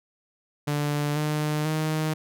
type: tone with pitch steps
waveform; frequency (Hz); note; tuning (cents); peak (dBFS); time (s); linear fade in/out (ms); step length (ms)
sawtooth; 146.83 / 151.31 / 155.92; D3 / D#3 / D#3; 0 / -48 / +4; -20; 0.67-2.14; 10; 490
effects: none